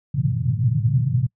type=band-pass noise; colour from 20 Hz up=white; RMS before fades=-20 dBFS; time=0.14-1.27 s; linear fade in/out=10 ms; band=110 to 140 Hz; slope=48 dB/octave; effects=noise-tail reverb RT60 0.1 s tail -26 dB re dry